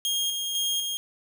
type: tone with tremolo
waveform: sawtooth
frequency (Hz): 3242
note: G#7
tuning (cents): -42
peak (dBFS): -21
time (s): 0.05-0.97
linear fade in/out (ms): 0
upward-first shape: square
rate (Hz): 2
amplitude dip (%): 35
effects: none